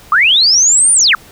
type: linear two-way sweep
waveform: sine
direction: up then down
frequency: 1125 to 9400 to 1125 Hz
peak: -6 dBFS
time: 0.12-1.15 s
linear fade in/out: 2 ms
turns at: 0.93 s
effects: pink hiss -40 dBFS RMS until 1.31 s